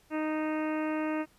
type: harmonic tone with a mistuned harmonic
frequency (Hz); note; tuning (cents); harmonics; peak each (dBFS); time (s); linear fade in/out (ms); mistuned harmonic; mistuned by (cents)
309.8; D#4; -7; 1 / 2 / 3 / 4 / 5 / 6 / 7 / 8 / 9; -30 / -36 / -40 / -42 / -44 / -46 / -47 / -48 / -49; 0.1-1.26; 50; 9; -27
effects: pink hiss -64 dBFS RMS until 1.38 s + resampled to 32000 Hz